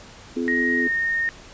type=harmonic tone; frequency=85 Hz; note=F2; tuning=46 cents flat; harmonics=3 / 4 / 5; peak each=-24 / -28 / -29 dBFS; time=0.36-0.88 s; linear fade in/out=10 ms
type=tone with pitch glide; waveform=sine; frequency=1876 to 1840.6 Hz; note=A#6 to A#6; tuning=+11 to -22 cents; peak=-20 dBFS; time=0.48-1.29 s; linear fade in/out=0 ms; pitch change=-33 cents; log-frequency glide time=0.78-0.87 s
effects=pink hiss -44 dBFS RMS until 1.53 s + resampled to 16000 Hz